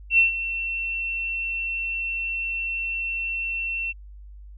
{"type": "tone with ADSR envelope", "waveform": "sine", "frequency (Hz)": 2703, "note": "E7", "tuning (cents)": 43, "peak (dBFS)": -12, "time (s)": [0.1, 3.93], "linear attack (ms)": 83, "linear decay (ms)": 130, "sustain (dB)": -13, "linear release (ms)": 27, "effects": ["added 50 Hz sine -40 dBFS peak until 4.57 s"]}